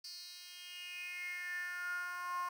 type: tone with high-pass filter sweep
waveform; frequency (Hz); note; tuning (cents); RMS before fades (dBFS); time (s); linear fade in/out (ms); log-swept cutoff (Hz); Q
10% pulse; 356.4; F4; +35; -43; 0.04-2.49; 5; 4600 to 1000; 7.9
effects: none